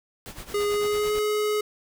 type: noise with tremolo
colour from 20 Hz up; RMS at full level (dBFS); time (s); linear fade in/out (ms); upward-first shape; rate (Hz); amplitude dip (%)
pink; -38; 0.26-1.19; 0; sine; 9; 75
type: tone with pitch glide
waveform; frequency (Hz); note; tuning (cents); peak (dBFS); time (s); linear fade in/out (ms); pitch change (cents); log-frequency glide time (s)
square; 411.5 to 422.1; G#4 to G#4; -16 to +28; -23; 0.54-1.61; 5; +44; 0.66-1.15
effects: none